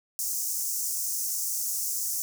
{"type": "high-pass noise", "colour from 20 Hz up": "pink", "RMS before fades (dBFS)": -30, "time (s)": [0.19, 2.22], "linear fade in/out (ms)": 0, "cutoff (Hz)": 5700, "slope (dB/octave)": 48, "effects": []}